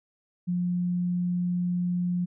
sine tone, 177.5 Hz, F3, 28 cents sharp, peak -24 dBFS, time 0.47-2.26 s, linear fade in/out 20 ms, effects none

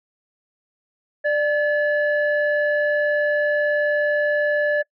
sine tone pair together, 593 / 1720.4 Hz, D5 / A6, +17 / -39 cents, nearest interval octave + tritone, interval 1844 cents, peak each -18 / -20 dBFS, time 1.24-4.83 s, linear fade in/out 20 ms, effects noise-tail reverb RT60 0.1 s tail -26 dB re dry + tanh soft clip ceiling -11 dBFS

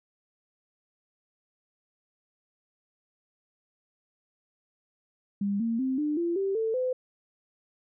sine tone with pitch steps, 200.8 / 229.3 / 261.9 / 299.1 / 341.6 / 390.2 / 445.6 / 508.9 Hz, G3 / A#3 / C4 / D4 / F4 / G4 / A4 / C5, +42 / -28 / +2 / +32 / -38 / -8 / +22 / -48 cents, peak -25 dBFS, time 5.41-6.93 s, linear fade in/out 5 ms, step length 190 ms, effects none

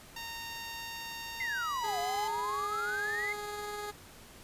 10% pulse tone with pitch glide, 922 to 1017.1 Hz, A#5 to C6, -19 to -49 cents, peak -31 dBFS, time 0.16-2.28 s, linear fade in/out 5 ms, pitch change +170 cents, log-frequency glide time 1.41-2.11 s
sine exponential two-way sweep, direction down then up, 2116 to 693 to 2116 Hz, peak -32 dBFS, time 1.4-3.33 s, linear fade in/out 5 ms, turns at 1.99 s
15% pulse tone with tremolo, 415.2 Hz, G#4, in tune, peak -30 dBFS, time 1.83-3.92 s, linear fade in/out 20 ms, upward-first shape sine, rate 20 Hz, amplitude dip 25%
effects pink hiss -53 dBFS RMS until 4.43 s + resampled to 32000 Hz

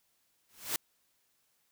white noise with exponential growth, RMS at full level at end -29 dBFS, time 0.49-0.76 s, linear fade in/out 2 ms, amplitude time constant 57 ms, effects white hiss -74 dBFS RMS until 1.71 s

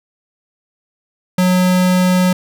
square tone, 182.6 Hz, F#3, 23 cents flat, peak -11 dBFS, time 1.38-2.33 s, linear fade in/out 5 ms, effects none

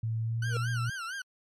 sine tone with pitch glide, 112.5 to 118.5 Hz, A2 to A#2, +39 to +29 cents, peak -28 dBFS, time 0.03-0.9 s, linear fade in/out 5 ms, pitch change +90 cents, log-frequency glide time 0.21-0.61 s
40% pulse tone with vibrato, 1463 Hz, F#6, 20 cents flat, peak -34 dBFS, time 0.42-1.22 s, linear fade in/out 5 ms, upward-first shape sine, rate 4.4 Hz, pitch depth 170 cents each way
square tone with exponential growth, 474 Hz, A#4, 29 cents sharp, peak -32 dBFS, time 0.45-0.57 s, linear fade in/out 2 ms, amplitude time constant 26 ms
effects low-pass 9000 Hz 12 dB/octave + MP3 64 kbps

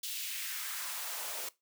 white noise with high-pass filter sweep, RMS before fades -39 dBFS, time 0.03-1.49 s, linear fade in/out 5 ms, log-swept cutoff 3500 to 440 Hz, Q 1.7, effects noise-tail reverb RT60 0.2 s tail -19 dB re dry

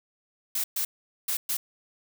blue noise bursts at uneven times, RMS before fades -28 dBFS, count 4, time 0.55-0.64 / 0.76-0.85 / 1.28-1.37 / 1.49-1.57 s, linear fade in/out 5 ms, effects none

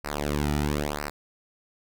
sawtooth tone with flanger, 73.42 Hz, D2, in tune, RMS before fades -28 dBFS, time 0.04-1.1 s, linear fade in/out 10 ms, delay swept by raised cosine 0.29 to 1.89 ms, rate 1 Hz, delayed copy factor -0.95, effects none

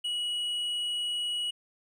sine tone with hard clipping, 2918 Hz, F#7, 25 cents flat, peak -30 dBFS, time 0.04-1.51 s, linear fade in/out 10 ms, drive 4 dB, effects none

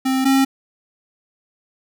square tone pair in turn, 263.1 / 269.1 Hz, C4 / C4, +10 / +49 cents, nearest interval unison, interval 39 cents, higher second, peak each -17 / -13 dBFS, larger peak second, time 0.05-0.25 / 0.25-0.45 s, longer neither, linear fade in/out 10 ms, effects none

